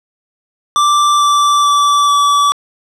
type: tone with pitch steps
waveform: square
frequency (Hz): 1174.7 / 1166.6 / 1158.5 / 1150.5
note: D6 / D6 / D6 / D6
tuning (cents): 0 / -12 / -24 / -36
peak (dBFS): -9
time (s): 0.76-2.52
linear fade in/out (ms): 0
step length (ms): 440
effects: low-pass 8000 Hz 12 dB/octave